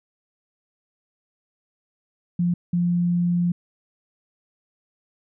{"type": "tone bursts at uneven times", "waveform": "sine", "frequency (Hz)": 174.61, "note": "F3", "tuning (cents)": 0, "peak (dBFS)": -18, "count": 2, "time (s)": [[2.39, 2.54], [2.73, 3.52]], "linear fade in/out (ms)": 5, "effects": []}